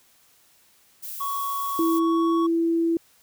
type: noise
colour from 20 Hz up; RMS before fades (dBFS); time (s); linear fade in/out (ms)
violet; -35; 1.02-2; 20
type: tone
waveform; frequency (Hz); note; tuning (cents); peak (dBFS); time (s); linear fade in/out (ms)
triangle; 1115; C#6; +10; -24; 1.2-2.47; 10
type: tone with pitch glide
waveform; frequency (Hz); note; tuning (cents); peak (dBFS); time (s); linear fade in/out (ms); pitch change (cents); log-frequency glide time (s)
sine; 329.6 to 332.7; E4 to E4; 0 to +16; -19; 1.79-2.97; 2; +16; 1.96-2.34
effects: white hiss -59 dBFS RMS until 3.22 s